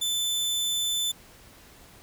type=tone; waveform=sawtooth; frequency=3520 Hz; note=A7; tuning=in tune; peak=-22 dBFS; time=0.01-1.12 s; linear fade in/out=10 ms; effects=pink hiss -52 dBFS RMS until 2.02 s